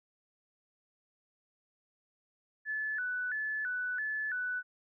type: tone with vibrato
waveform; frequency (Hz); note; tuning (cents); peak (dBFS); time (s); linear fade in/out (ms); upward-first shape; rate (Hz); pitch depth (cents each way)
sine; 1605; G6; +40; -32; 2.65-4.63; 50; square; 1.5; 130
effects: none